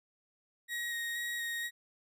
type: tone with vibrato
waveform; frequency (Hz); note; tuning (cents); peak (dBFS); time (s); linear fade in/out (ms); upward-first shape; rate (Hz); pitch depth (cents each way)
35% pulse; 1884; A#6; +18; -33; 0.68-1.71; 50; square; 2.1; 12
effects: none